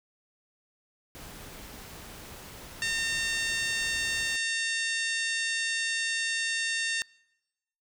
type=noise; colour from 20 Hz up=pink; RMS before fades=-45 dBFS; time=1.15-4.36 s; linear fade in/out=0 ms
type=harmonic tone; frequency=910 Hz; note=A#5; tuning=42 cents flat; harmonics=2 / 3 / 4 / 5 / 6 / 7 / 8 / 9 / 10; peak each=-30 / -34 / -36 / -38 / -40 / -41 / -42 / -43 / -44 dBFS; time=2.82-7.02 s; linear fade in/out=0 ms
effects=noise-tail reverb RT60 1.0 s tail -26 dB re dry